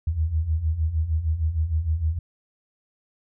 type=beating tone pair; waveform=sine; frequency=75.3 / 81.8 Hz; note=D2 / E2; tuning=+44 / -13 cents; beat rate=6.5 Hz; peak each=-27 / -22 dBFS; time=0.07-2.19 s; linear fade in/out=5 ms; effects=none